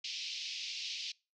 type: band-pass noise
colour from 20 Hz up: white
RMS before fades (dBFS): -41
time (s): 0.04-1.12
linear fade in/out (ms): 5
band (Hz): 2400 to 5500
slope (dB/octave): 48
effects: noise-tail reverb RT60 0.3 s tail -24 dB re dry